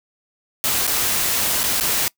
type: noise with dropouts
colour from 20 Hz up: white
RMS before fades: -20 dBFS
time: 0.64-2.08 s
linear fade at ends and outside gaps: 0 ms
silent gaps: 0.868-0.876 / 1.632-1.638 / 1.8-1.809 s
effects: noise-tail reverb RT60 0.1 s tail -23 dB re dry